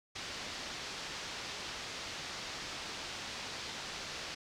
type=low-pass noise; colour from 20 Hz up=white; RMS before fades=-43 dBFS; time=0.15-4.35 s; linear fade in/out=10 ms; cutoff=5500 Hz; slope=24 dB/octave; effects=none